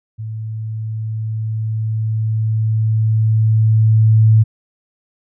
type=tone with level ramp; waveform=sine; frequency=110 Hz; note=A2; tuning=in tune; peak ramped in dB=-23 to -6 dBFS; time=0.18-4.44 s; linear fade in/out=20 ms; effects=none